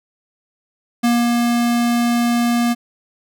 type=tone with ADSR envelope; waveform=square; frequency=237.7 Hz; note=A#3; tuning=34 cents sharp; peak=-13 dBFS; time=1.03-2.75 s; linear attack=14 ms; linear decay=220 ms; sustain=-2 dB; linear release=31 ms; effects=none